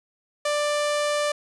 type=tone; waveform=sawtooth; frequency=590 Hz; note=D5; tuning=8 cents sharp; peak=-18 dBFS; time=0.45-1.32 s; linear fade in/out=5 ms; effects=resampled to 24000 Hz + 9-bit